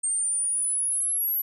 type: exponential sweep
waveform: sine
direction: up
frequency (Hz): 8610 to 11840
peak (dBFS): -23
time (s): 0.03-1.42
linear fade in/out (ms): 10
effects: none